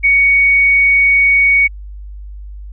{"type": "tone", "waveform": "sine", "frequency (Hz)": 2235, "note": "C#7", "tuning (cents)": 14, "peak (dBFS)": -7, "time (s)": [0.03, 1.68], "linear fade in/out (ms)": 20, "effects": ["added 50 Hz sine -27 dBFS peak until 2.72 s"]}